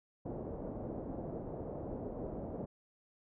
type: low-pass noise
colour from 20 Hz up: white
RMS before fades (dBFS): -42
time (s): 0.25-2.66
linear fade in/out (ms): 10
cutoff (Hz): 590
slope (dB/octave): 24
effects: none